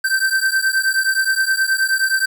square beating tone pair, 1552 / 1561.5 Hz, G6 / G6, -18 / -7 cents, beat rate 9.5 Hz, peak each -19 dBFS, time 0.04-2.26 s, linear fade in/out 10 ms, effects 8-bit

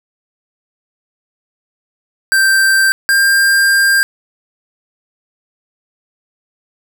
square tone pair in turn, 1568 / 1595.4 Hz, G6 / G6, 0 / +30 cents, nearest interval unison, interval 30 cents, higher second, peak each -9 dBFS, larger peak neither, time 2.32-2.92 / 3.09-4.03 s, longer second, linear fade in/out 0 ms, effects none

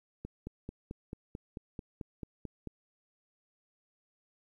click train, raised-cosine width 3 ms, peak -27 dBFS, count 12, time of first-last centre 0.25-2.673 s, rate 4.54 Hz, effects 11-bit

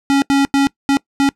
square tone bursts at uneven times, 277.2 Hz, C#4, in tune, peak -11 dBFS, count 5, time 0.1-0.22 / 0.3-0.45 / 0.54-0.67 / 0.89-0.97 / 1.2-1.29 s, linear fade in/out 0 ms, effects noise-tail reverb RT60 0.1 s tail -22 dB re dry + low-pass 8000 Hz 12 dB/octave

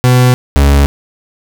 40% pulse tone pair in turn, 125.4 / 70.38 Hz, B2 / C#2, +27 / +27 cents, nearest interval minor seventh, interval 1000 cents, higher first, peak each -4 dBFS, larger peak neither, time 0.04-0.34 / 0.56-0.86 s, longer neither, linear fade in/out 0 ms, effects none

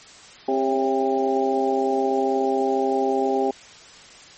harmonic tone with a mistuned harmonic, 132.8 Hz, C3, 26 cents sharp, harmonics 2 / 3 / 4 / 5 / 6, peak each -26 / -22 / -28 / -30 / -24 dBFS, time 0.48-3.51 s, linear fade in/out 5 ms, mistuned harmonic 4, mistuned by +55 cents, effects white hiss -45 dBFS RMS until 4.37 s + MP3 32 kbps

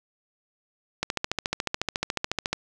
click train, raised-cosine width 0.2 ms, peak -8 dBFS, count 22, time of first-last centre 1.03-2.53 s, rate 14 Hz, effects none

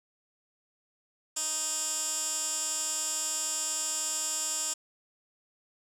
15% pulse tone with band-pass filter, 311.1 Hz, D#4, in tune, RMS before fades -32 dBFS, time 1.36-4.74 s, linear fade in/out 10 ms, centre 7600 Hz, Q 4.1, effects none

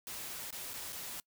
white noise with dropouts, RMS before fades -43 dBFS, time 0.07-1.2 s, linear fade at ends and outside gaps 1 ms, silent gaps 0.506-0.526 / 0.735-0.739 / 0.924-0.928 s, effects noise-tail reverb RT60 0.1 s tail -24 dB re dry

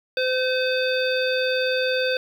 harmonic tone, 513 Hz, C5, 34 cents flat, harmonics 1 / 3 / 5 / 7 / 9, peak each -22 / -27 / -29 / -30 / -32 dBFS, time 0.17-2.17 s, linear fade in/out 2 ms, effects 8-bit

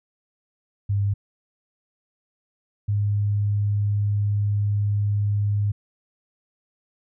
sine tone pair in turn, 100.6 / 102.77 Hz, G2 / G#2, +45 / -18 cents, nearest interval unison, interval 37 cents, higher second, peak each -19 dBFS, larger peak neither, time 0.89-1.14 / 2.88-5.72 s, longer second, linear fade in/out 10 ms, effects none

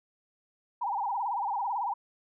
sine tone with vibrato, 880 Hz, A5, in tune, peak -28 dBFS, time 0.81-1.94 s, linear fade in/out 10 ms, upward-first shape sine, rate 18 Hz, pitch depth 200 cents each way, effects none

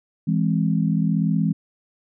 sine chord, E augmented, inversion none, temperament equal with one note detuned, 164.81 / 205.9 / 261.6 Hz, E3 / G#3 / B#3, 0 / -15 / 0 cents, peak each -20 / -22 / -26 dBFS, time 0.27-1.53 s, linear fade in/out 10 ms, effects none

